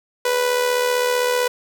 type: tone with amplitude modulation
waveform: sawtooth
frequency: 493.9 Hz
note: B4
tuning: in tune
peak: -11 dBFS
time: 0.25-1.48 s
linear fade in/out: 5 ms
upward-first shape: sine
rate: 75.6 Hz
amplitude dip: 50%
effects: none